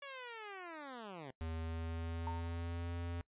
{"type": "linear sweep", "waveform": "10% pulse", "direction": "down", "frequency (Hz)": [569, 123.9], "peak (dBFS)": -38, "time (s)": [0.02, 1.31], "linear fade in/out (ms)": 5}
{"type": "tone with pitch glide", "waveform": "square", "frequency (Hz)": [81.1, 85.77], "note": ["E2", "F2"], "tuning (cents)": [-28, -31], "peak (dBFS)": -40, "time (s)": [1.41, 3.21], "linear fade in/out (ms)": 0, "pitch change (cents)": 97, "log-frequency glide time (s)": [1.52, 2.94]}
{"type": "tone with exponential decay", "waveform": "sine", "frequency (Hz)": 913, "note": "A#5", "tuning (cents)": -36, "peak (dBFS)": -37, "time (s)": [2.27, 2.63], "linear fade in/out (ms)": 1, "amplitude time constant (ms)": 77}
{"effects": ["noise-tail reverb RT60 0.1 s tail -22 dB re dry", "resampled to 8000 Hz"]}